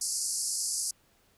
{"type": "band-pass noise", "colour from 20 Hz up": "white", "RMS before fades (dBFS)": -32, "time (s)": [0.01, 0.91], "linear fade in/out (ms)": 5, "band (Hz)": [4600, 11000], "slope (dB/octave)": 96, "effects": ["pink hiss -66 dBFS RMS until 1.37 s"]}